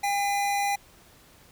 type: tone pair together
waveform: square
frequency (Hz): 806 / 2019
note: G5 / B6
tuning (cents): +48 / +38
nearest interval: octave + major third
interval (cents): 1590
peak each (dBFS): -25 / -34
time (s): 0.03-0.76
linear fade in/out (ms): 10
effects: pink hiss -55 dBFS RMS until 1.51 s